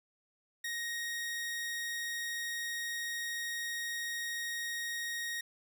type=tone; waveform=sawtooth; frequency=1873 Hz; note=A#6; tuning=8 cents sharp; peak=-32 dBFS; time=0.64-5.41 s; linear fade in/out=5 ms; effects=none